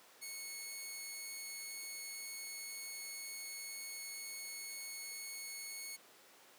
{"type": "tone", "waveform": "10% pulse", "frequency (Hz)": 2199, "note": "C#7", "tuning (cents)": -14, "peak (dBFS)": -35, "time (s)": [0.21, 5.97], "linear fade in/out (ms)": 20, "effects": ["pink hiss -61 dBFS RMS until 6.58 s", "high-pass 400 Hz 12 dB/octave"]}